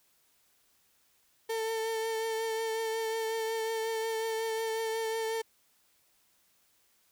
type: tone with vibrato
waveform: 35% pulse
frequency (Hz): 447.4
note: A4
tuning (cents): +29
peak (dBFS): -29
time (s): 1.49-5.42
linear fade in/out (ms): 10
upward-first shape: triangle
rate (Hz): 5.5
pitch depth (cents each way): 24
effects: white hiss -69 dBFS RMS until 7.11 s